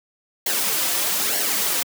white noise with flanger, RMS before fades -22 dBFS, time 0.46-1.83 s, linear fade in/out 5 ms, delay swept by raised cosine 0.8 to 4.9 ms, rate 1.1 Hz, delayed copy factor -0.65, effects high-pass 200 Hz 12 dB/octave

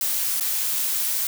blue noise with dropouts, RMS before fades -24 dBFS, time 0.01-1.27 s, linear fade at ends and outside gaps 1 ms, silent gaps 0.399-0.408 s, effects none

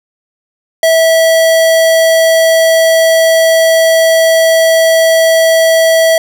square tone, 652 Hz, E5, 19 cents flat, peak -6 dBFS, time 0.83-6.18 s, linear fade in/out 2 ms, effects none

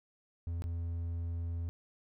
triangle tone with dropouts, 84.6 Hz, E2, 45 cents sharp, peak -32 dBFS, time 0.47-1.69 s, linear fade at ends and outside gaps 0 ms, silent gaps 0.621-0.64 s, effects none

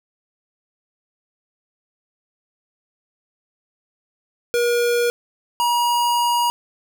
square tone pair in turn, 478.1 / 956.2 Hz, A#4 / A#5, +44 / +44 cents, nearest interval octave, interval 1200 cents, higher second, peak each -17 dBFS, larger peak neither, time 4.54-5.1 / 5.6-6.5 s, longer second, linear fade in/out 0 ms, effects none

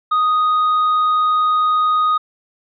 triangle tone, 1244.5 Hz, D#6, in tune, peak -11 dBFS, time 0.11-2.18 s, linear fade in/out 10 ms, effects resampled to 11025 Hz

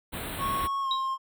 pink band-stop noise, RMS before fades -35 dBFS, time 0.12-0.68 s, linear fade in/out 20 ms, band 4100 to 8100 Hz, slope 96 dB/octave
triangle tone with pitch glide, 1100 to 1063.1 Hz, C#6 to C6, -14 to +27 cents, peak -25 dBFS, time 0.38-1.18 s, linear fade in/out 50 ms, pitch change -59 cents, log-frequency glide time 0.81-0.89 s
sine tone with exponential decay, 3834 Hz, A#7, 48 cents sharp, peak -23 dBFS, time 0.91-1.08 s, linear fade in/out 2 ms, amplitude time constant 35 ms
effects none

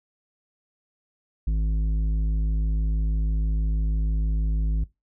sine tone with tanh clipping, 53.1 Hz, G#1, 39 cents sharp, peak -22 dBFS, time 1.47-4.84 s, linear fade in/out 5 ms, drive 9 dB, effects noise-tail reverb RT60 0.2 s tail -20 dB re dry

